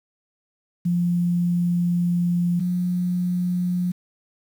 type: tone pair in turn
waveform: sine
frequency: 174.61 / 178.69 Hz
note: F3 / F3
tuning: 0 / +40 cents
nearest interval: unison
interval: 40 cents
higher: second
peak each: -18 / -20 dBFS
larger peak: first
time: 0.85-2.6 / 2.6-3.92 s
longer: first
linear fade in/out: 10 ms
effects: 8-bit